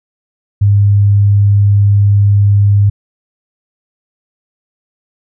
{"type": "tone", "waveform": "sine", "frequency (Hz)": 101.4, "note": "G#2", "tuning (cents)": -41, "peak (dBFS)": -5, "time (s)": [0.61, 2.9], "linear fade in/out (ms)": 10, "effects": []}